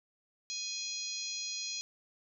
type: harmonic tone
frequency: 830.6 Hz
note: G#5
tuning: in tune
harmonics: 3 / 4 / 5 / 6 / 7 / 8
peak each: -46 / -46 / -40 / -45 / -45 / -42 dBFS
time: 0.5-1.81 s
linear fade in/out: 0 ms
effects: none